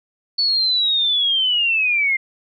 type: linear sweep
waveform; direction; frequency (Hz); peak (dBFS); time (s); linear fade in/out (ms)
sine; down; 4468 to 2093; -15; 0.38-2.17; 10
effects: none